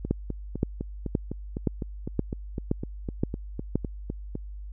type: two click trains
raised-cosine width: 3 ms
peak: -18 / -10 dBFS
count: 18 / 8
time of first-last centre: 0.05-4.354 / 0.11-3.756 s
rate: 3.95 / 1.92 Hz
effects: added 50 Hz sine -36 dBFS peak until 4.72 s